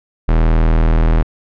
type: tone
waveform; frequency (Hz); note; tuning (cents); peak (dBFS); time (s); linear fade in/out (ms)
45% pulse; 40.27; E1; -40; -9; 0.28-1.23; 10
effects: low-pass 2000 Hz 12 dB/octave